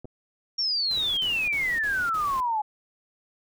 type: clicks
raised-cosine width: 2 ms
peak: -28 dBFS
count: 2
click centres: 0.046 / 0.054 s
type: exponential sweep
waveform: sine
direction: down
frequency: 5600 to 830.6 Hz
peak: -23 dBFS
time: 0.58-2.62 s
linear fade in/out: 10 ms
type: noise bursts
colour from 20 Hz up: pink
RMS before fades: -42 dBFS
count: 5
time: 0.91-2.402 s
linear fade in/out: 0 ms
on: 260 ms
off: 48 ms
effects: none